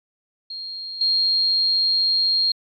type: tone with level steps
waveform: sine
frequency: 4232 Hz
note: C8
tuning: 19 cents sharp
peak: -29 / -16 dBFS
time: 0.5-2.52 s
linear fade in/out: 5 ms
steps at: 1.01 s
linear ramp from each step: 2 ms
effects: MP3 96 kbps